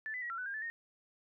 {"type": "tone with pitch steps", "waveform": "sine", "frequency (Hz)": [1753, 2002, 1914, 1359, 1496, 1608, 1744, 1848], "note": ["A6", "B6", "A#6", "F6", "F#6", "G6", "A6", "A#6"], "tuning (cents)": [-7, 23, 45, -48, 19, 44, -16, -16], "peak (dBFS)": -37, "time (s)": [0.06, 0.7], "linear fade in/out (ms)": 0, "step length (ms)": 80, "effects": []}